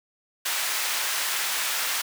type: high-pass noise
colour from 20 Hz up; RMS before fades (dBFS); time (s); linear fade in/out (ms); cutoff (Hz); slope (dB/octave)
pink; -27; 0.45-2.02; 10; 1300; 12
effects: none